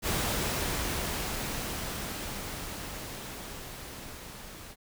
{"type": "noise with level ramp", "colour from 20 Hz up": "pink", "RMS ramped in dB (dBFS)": [-29, -46], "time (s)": [0.02, 4.76], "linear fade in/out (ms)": 50, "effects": []}